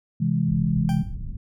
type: chord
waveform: sine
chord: C augmented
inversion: none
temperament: equal with one note detuned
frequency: 131.19 / 164.81 / 207.7 Hz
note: C3 / E3 / G#3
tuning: +5 / 0 / 0 cents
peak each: -25 / -22 / -25 dBFS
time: 0.2-1.03 s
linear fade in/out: 10 ms
type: low-pass noise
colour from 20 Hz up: pink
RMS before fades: -32 dBFS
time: 0.48-1.37 s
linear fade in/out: 2 ms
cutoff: 170 Hz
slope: 24 dB/octave
type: tone with exponential decay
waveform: 40% pulse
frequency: 785 Hz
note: G5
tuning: 2 cents sharp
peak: -29 dBFS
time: 0.89-1.15 s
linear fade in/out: 1 ms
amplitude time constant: 56 ms
effects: none